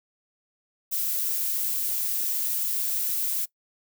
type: noise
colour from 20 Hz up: violet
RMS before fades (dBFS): -27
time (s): 0.91-3.46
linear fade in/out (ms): 20
effects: noise-tail reverb RT60 0.1 s tail -21 dB re dry